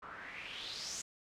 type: noise with low-pass filter sweep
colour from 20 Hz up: white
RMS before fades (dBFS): -45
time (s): 0.02-1.02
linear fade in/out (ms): 10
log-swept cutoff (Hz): 1200 to 7100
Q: 4.3
effects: none

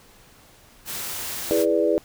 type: noise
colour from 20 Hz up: white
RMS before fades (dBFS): -31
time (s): 0.85-1.66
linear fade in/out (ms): 50
type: chord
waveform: sine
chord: E dominant seventh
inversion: none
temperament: equal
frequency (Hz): 329.6 / 415.3 / 493.9 / 587.3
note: E4 / G#4 / B4 / D5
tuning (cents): 0 / 0 / 0 / 0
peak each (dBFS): -23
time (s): 1.51-1.98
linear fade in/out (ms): 0
effects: pink hiss -52 dBFS RMS until 2.04 s

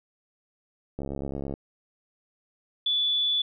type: click train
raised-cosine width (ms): 2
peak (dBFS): -20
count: 39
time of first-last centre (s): 0.99-1.539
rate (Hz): 69.2
type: tone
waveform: sine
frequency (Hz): 3456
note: A7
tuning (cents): -32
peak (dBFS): -22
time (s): 2.86-3.42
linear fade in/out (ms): 5
effects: none

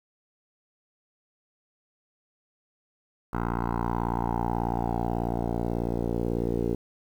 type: tone with low-pass filter sweep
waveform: 10% pulse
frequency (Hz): 58.27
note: A#1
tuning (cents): 0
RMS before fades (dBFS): -28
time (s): 3.33-6.75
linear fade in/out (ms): 5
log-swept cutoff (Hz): 1200 to 450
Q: 4.1
effects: 9-bit

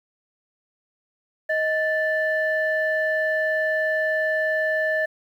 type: tone pair together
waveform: sine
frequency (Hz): 627.7 / 1760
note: D#5 / A6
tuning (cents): +15 / 0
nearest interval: octave + tritone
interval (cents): 1785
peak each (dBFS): -22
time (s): 1.49-5.06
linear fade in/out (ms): 10
effects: tanh soft clip ceiling -13 dBFS + 9-bit

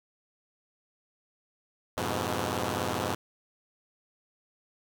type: chord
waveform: 5% pulse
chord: F diminished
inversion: none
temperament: equal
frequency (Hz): 87.31 / 103.83 / 123.47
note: F2 / Ab2 / Cb3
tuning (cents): 0 / 0 / 0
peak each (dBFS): -22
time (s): 1.97-3.15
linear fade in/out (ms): 5
effects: 9-bit

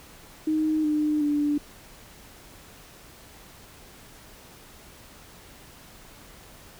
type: tone with pitch steps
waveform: sine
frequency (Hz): 311.1 / 302.1 / 293.3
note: D#4 / D4 / D4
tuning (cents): 0 / +49 / -2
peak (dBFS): -21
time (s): 0.47-1.58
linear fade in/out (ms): 5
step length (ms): 370
effects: pink hiss -49 dBFS RMS until 6.79 s

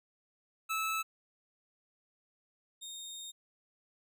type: tone pair in turn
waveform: 25% pulse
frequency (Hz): 1307 / 3688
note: E6 / A#7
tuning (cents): -15 / -19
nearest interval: octave + tritone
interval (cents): 1796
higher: second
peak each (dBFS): -28 / -39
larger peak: first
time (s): 0.69-1.03 / 2.81-3.32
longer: second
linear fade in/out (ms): 20
effects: none

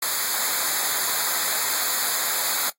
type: noise with comb filter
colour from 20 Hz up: white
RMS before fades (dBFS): -24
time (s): 0.02-2.7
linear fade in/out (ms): 5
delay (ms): 0.35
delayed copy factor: -0.95
effects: noise-tail reverb RT60 0.1 s tail -19 dB re dry + AAC 48 kbps

